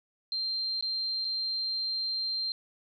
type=tone with dropouts; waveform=sine; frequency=4162 Hz; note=C8; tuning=10 cents flat; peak=-29 dBFS; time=0.32-2.52 s; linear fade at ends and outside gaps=1 ms; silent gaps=0.81-0.825 / 1.246-1.25 s; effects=none